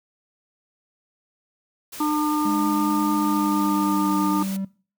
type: noise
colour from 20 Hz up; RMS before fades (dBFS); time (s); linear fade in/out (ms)
white; -37; 1.92-4.57; 10
type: harmonic tone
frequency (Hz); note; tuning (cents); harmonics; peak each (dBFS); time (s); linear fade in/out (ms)
301.5; D4; +46; 1 / 3 / 4; -21 / -26 / -27; 2-4.43; 5
type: tone with pitch glide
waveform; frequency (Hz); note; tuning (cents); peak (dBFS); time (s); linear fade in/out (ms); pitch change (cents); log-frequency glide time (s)
triangle; 207.7 to 193.79; G#3 to G3; 0 to -20; -23; 2.45-4.65; 5; -120; 3.2-4.2
effects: noise-tail reverb RT60 0.4 s tail -21 dB re dry